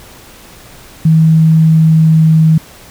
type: tone with pitch glide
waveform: sine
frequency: 160 to 159.08 Hz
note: D#3 to D#3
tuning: +49 to +39 cents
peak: -4 dBFS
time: 1.05-2.58 s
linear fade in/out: 5 ms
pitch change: -10 cents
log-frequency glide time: 1.56-2.33 s
effects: pink hiss -37 dBFS RMS until 2.9 s